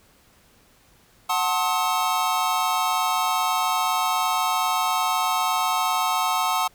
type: chord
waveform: square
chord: F# diminished seventh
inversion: none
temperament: just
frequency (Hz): 740 / 888 / 1065.6 / 1278.7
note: F#5 / A5 / C6 / Eb6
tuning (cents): 0 / +16 / +31 / +47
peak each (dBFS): -27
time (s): 1.29-6.68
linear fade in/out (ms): 10
effects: pink hiss -57 dBFS RMS until 6.74 s